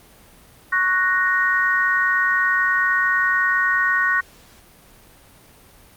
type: chord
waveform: sine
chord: F# major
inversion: second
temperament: equal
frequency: 1108.7 / 1480 / 1864.7 Hz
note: C#6 / F#6 / A#6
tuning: 0 / 0 / 0 cents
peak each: -23 / -20 / -19 dBFS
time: 0.72-4.21 s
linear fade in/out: 10 ms
effects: pink hiss -49 dBFS RMS until 5.96 s + Opus 32 kbps